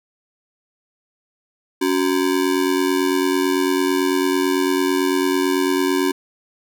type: ring-modulated tone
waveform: square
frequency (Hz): 325.9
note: E4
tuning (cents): -20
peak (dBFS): -14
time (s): 1.81-6.12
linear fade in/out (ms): 10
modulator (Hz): 44.5
effects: none